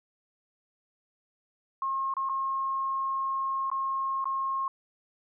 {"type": "tone with dropouts", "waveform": "sine", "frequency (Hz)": 1076, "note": "C6", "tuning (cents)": 48, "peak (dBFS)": -27, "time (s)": [1.82, 4.68], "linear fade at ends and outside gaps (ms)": 2, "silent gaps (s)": [[2.139, 2.167], [2.29, 2.295], [3.701, 3.715], [4.243, 4.255]], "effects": []}